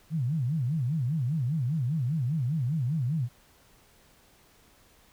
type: tone with vibrato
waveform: sine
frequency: 140 Hz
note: C#3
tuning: 18 cents sharp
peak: -25 dBFS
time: 0.1-3.29 s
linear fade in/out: 50 ms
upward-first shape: sine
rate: 5 Hz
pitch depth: 290 cents each way
effects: pink hiss -60 dBFS RMS until 5.12 s